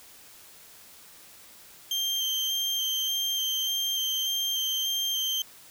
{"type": "tone with vibrato", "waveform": "35% pulse", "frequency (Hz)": 3157, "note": "G7", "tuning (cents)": 12, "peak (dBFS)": -24, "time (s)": [1.91, 5.42], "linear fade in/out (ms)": 2, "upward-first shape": "square", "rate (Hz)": 1.7, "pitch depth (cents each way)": 9, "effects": ["white hiss -51 dBFS RMS until 5.7 s"]}